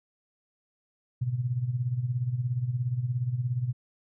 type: tone with tremolo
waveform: sine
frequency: 123.47 Hz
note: B2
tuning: in tune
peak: -23 dBFS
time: 1.21-3.73 s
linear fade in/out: 10 ms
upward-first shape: sine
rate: 17 Hz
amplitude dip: 70%
effects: none